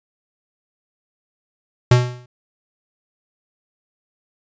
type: tone with exponential decay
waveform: square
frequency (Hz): 123.47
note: B2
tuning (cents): 0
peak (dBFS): -7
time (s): 1.91-2.26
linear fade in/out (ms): 5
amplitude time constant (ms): 75
effects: resampled to 16000 Hz